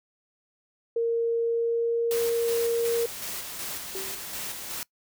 sine tone with pitch glide, 463.2 to 465.9 Hz, A#4 to A#4, -11 to -1 cents, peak -22 dBFS, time 0.96-3.06 s, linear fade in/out 5 ms, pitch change +10 cents, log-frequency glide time 1.4-2.03 s
white noise with tremolo, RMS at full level -34 dBFS, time 2.11-4.83 s, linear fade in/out 0 ms, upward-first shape square, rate 2.7 Hz, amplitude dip 35%
sine tone with exponential decay, 383.8 Hz, G4, 37 cents flat, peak -31 dBFS, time 3.95-4.34 s, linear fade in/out 1 ms, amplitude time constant 83 ms
effects noise-tail reverb RT60 0.1 s tail -23 dB re dry

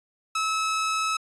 sawtooth tone, 1296 Hz, E6, 30 cents flat, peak -20 dBFS, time 0.35-1.17 s, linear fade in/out 5 ms, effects resampled to 22050 Hz

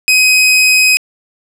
sawtooth tone, 2521 Hz, D#7, 22 cents sharp, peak -3 dBFS, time 0.08-0.97 s, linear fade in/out 0 ms, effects low-pass 12000 Hz 12 dB/octave

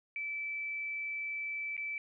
sine tone with dropouts, 2316 Hz, D7, 25 cents flat, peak -35 dBFS, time 0.16-1.98 s, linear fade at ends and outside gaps 1 ms, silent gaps 1.767-1.777 s, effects none

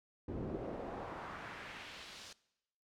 brown noise with band-pass filter sweep, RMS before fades -45 dBFS, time 0.28-2.33 s, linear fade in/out 5 ms, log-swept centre 280 to 5400 Hz, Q 1.3, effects noise-tail reverb RT60 0.9 s tail -21 dB re dry

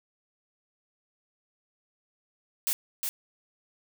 blue noise with echo, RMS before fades -27 dBFS, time 2.67-2.73 s, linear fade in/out 0 ms, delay 360 ms, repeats 1, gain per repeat -4 dB, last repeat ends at 3.09 s, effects none

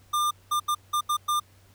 square tone bursts at uneven times, 1199 Hz, D6, 36 cents sharp, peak -23 dBFS, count 6, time 0.13-0.31 / 0.51-0.6 / 0.68-0.75 / 0.93-1.01 / 1.09-1.17 / 1.28-1.4 s, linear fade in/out 10 ms, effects added 96 Hz sine -56 dBFS peak until 1.74 s + pink hiss -60 dBFS RMS until 1.74 s

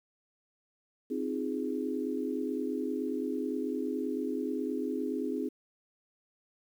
sine chord, F minor seventh, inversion second, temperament equal, 261.6 / 311.1 / 349.2 / 415.3 Hz, C4 / Eb4 / F4 / Ab4, 0 / 0 / 0 / 0 cents, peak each -34 / -36 / -40 / -36 dBFS, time 1.1-5.49 s, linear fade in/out 10 ms, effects 10-bit

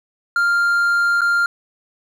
triangle tone with dropouts, 1396.9 Hz, F6, in tune, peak -12 dBFS, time 0.36-1.46 s, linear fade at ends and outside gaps 2 ms, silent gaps 1.209-1.216 s, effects none

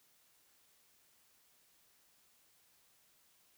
silence, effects white hiss -70 dBFS RMS until 3.57 s

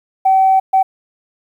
sine tone bursts at uneven times, 765 Hz, G5, 42 cents flat, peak -7 dBFS, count 2, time 0.25-0.6 / 0.73-0.83 s, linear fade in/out 10 ms, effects tanh soft clip ceiling -3 dBFS + 8-bit

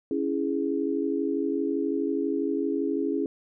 sine chord, C# minor, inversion none, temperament equal, 277.2 / 329.6 / 415.3 Hz, C#4 / E4 / G#4, 0 / 0 / 0 cents, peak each -28 / -29 / -29 dBFS, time 0.11-3.26 s, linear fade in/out 2 ms, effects none

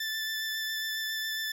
20% pulse tone with vibrato, 1760 Hz, A6, in tune, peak -26 dBFS, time 0-1.52 s, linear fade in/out 5 ms, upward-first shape sine, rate 7.3 Hz, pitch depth 13 cents each way, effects none

